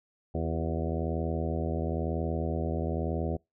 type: harmonic tone with a mistuned harmonic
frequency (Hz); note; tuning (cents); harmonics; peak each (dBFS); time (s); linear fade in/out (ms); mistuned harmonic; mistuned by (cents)
81; E2; -30; 1 / 2 / 3 / 4 / 5 / 6 / 7 / 8 / 9; -32 / -35 / -37 / -38 / -39 / -40 / -40 / -41 / -42; 0.34-3.37; 10; 4; +64
effects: noise-tail reverb RT60 0.2 s tail -26 dB re dry